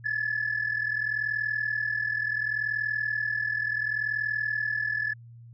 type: tone pair together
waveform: sine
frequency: 1700 / 1740.7 Hz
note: G#6 / A6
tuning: +40 / -19 cents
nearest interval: unison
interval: 41 cents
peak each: -28 dBFS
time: 0.04-5.14 s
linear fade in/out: 20 ms
effects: tanh soft clip ceiling -20 dBFS + added 117 Hz sine -45 dBFS peak until 5.53 s